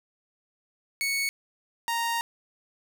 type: tone pair in turn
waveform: sawtooth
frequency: 2217 / 930.5 Hz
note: C#7 / A#5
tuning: 0 / -3 cents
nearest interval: octave + minor third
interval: 1503 cents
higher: first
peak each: -22 dBFS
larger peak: neither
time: 1.01-1.29 / 1.88-2.21 s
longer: second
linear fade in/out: 0 ms
effects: none